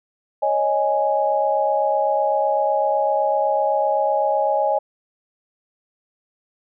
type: chord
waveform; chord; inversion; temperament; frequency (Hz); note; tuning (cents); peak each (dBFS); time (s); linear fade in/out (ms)
sine; C# suspended second; none; equal; 554.4 / 622.3 / 830.6; C#5 / D#5 / G#5; 0 / 0 / 0; -22 / -21 / -20; 0.42-4.79; 10
effects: none